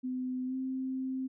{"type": "tone with pitch glide", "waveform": "sine", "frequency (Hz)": [254.9, 261.5], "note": ["C4", "C4"], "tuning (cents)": [-45, -1], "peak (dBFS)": -32, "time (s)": [0.03, 1.28], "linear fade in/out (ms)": 20, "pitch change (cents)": 44, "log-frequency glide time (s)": [0.46, 0.55], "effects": []}